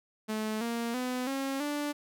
sawtooth tone with pitch steps, 216.6 / 233.5 / 251.7 / 271.3 / 292.5 Hz, A3 / A#3 / B3 / C#4 / D4, -27 / +3 / +33 / -37 / -7 cents, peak -27 dBFS, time 0.28-1.93 s, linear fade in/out 20 ms, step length 330 ms, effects none

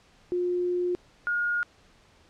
sine tone pair in turn, 356.2 / 1429.7 Hz, F4 / F6, +34 / +40 cents, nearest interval 2 octaves, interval 2406 cents, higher second, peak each -24 dBFS, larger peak neither, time 0.32-0.95 / 1.27-1.63 s, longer first, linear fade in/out 0 ms, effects pink hiss -59 dBFS RMS until 2.29 s + low-pass 6000 Hz 12 dB/octave

